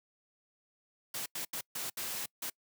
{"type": "noise bursts at uneven times", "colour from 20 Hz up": "white", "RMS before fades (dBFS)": -38, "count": 6, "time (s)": [[1.14, 1.26], [1.35, 1.45], [1.53, 1.61], [1.75, 1.9], [1.97, 2.26], [2.42, 2.5]], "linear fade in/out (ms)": 5, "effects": ["noise-tail reverb RT60 0.1 s tail -26 dB re dry", "high-pass 100 Hz 12 dB/octave"]}